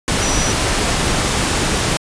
sine tone in noise, 5870 Hz, F#8, 15 cents flat, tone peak -22 dBFS, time 0.22-0.52 s, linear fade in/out 0 ms, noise pink, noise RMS -17 dBFS, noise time 0.08-1.97 s, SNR -8 dB, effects resampled to 22050 Hz

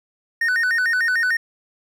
triangle tone with vibrato, 1661.2 Hz, G#6, in tune, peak -15 dBFS, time 0.41-1.37 s, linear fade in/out 5 ms, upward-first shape square, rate 6.7 Hz, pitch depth 180 cents each way, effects none

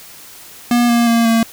square tone with pitch steps, 240 / 235.9 / 231.8 / 227.8 Hz, B3 / A#3 / A#3 / A#3, -49 / +21 / -10 / -40 cents, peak -11 dBFS, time 0.71-1.43 s, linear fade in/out 2 ms, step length 180 ms, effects white hiss -38 dBFS RMS until 1.52 s

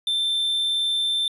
triangle tone, 3559 Hz, A7, 19 cents sharp, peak -19 dBFS, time 0.07-1.28 s, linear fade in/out 2 ms, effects resampled to 32000 Hz + 10-bit

